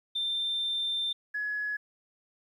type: tone pair in turn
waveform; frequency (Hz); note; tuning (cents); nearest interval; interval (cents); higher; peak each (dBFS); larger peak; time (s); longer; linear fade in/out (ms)
sine; 3579 / 1689.1; A7 / G#6; +29 / +29; octave + minor second; 1300; first; -27 / -29; first; 0.15-1.13 / 1.34-1.77; first; 10
effects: tanh soft clip ceiling -23 dBFS + 11-bit